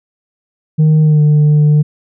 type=tone with pitch glide; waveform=sine; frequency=155.2 to 149.65 Hz; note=D#3 to D3; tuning=-4 to +33 cents; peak=-3 dBFS; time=0.78-1.83 s; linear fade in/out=20 ms; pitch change=-63 cents; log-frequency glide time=1.02-1.22 s; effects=tanh soft clip ceiling -5 dBFS